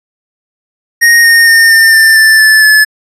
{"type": "tone with pitch steps", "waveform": "square", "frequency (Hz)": [1864.7, 1844.3, 1824.2, 1804.3, 1784.6, 1765.1, 1745.9, 1726.8], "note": ["A#6", "A#6", "A#6", "A6", "A6", "A6", "A6", "A6"], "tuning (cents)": [0, -19, -38, 43, 24, 5, -14, -33], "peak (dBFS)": -3, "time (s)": [1.01, 2.85], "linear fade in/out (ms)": 20, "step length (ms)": 230, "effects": ["resampled to 32000 Hz"]}